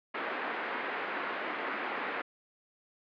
white band-pass noise, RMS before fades -36 dBFS, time 0.14-2.22 s, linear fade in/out 10 ms, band 260 to 2100 Hz, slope 24 dB/octave, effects resampled to 11025 Hz

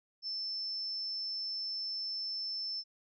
sine tone, 5300 Hz, E8, 9 cents sharp, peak -35 dBFS, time 0.22-2.84 s, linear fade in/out 50 ms, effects none

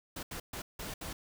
pink noise bursts at uneven times, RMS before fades -41 dBFS, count 5, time 0.16-0.23 / 0.31-0.4 / 0.53-0.62 / 0.79-0.94 / 1.01-1.13 s, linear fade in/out 5 ms, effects none

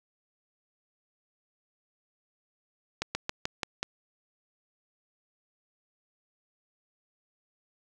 slowing click train, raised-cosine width 0.2 ms, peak -12 dBFS, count 6, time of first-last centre 3.02-3.83 s, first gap 130 ms, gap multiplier 1.11, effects none

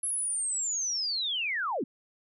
sine linear sweep, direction down, 11000 to 196 Hz, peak -28 dBFS, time 0.03-1.84 s, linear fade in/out 5 ms, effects none

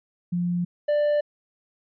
sine / triangle tone pair in turn, 175.6 / 590.6 Hz, F3 / D5, +10 / +10 cents, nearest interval octave + major sixth, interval 2100 cents, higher second, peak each -22 / -17 dBFS, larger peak second, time 0.32-0.65 / 0.88-1.21 s, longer neither, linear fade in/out 10 ms, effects resampled to 11025 Hz

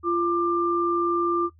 sine tone pair together, 344.8 / 1189 Hz, F4 / D6, -22 / +21 cents, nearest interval octave + major sixth, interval 2143 cents, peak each -23 dBFS, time 0.03-1.5 s, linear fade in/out 50 ms, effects noise-tail reverb RT60 0.1 s tail -22 dB re dry + added 81 Hz sine -52 dBFS peak until 1.59 s

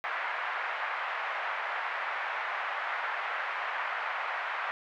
white band-pass noise, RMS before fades -34 dBFS, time 0.04-4.71 s, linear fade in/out 0 ms, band 690 to 2000 Hz, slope 24 dB/octave, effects none

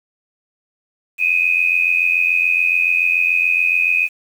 sine tone pair together, 2467 / 2554 Hz, D#7 / D#7, -15 / +45 cents, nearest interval minor second, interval 60 cents, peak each -16 dBFS, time 1.18-4.09 s, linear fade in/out 50 ms, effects 7-bit

